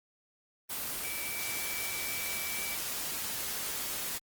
sine tone in noise, 2310 Hz, D7, 29 cents flat, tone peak -39 dBFS, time 1.03-2.76 s, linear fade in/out 20 ms, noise white, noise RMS -36 dBFS, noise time 0.69-4.19 s, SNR -6 dB, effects Opus 24 kbps

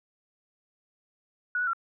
sine tone with pitch steps, 1463 / 1477 / 1364 Hz, F#6 / F#6 / F6, -20 / -3 / -41 cents, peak -25 dBFS, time 1.55-1.733 s, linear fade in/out 2 ms, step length 61 ms, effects none

